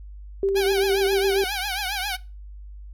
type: tone with tremolo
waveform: sine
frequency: 392 Hz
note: G4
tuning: in tune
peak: -18 dBFS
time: 0.43-1.44 s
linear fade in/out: 2 ms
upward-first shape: square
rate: 8.6 Hz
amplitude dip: 25%
type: tone with vibrato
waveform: 10% pulse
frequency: 784 Hz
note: G5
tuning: in tune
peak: -17 dBFS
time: 0.55-2.17 s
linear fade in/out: 20 ms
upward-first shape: triangle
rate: 7.4 Hz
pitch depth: 150 cents each way
effects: noise-tail reverb RT60 0.3 s tail -21 dB re dry + added 50 Hz sine -37 dBFS peak until 2.93 s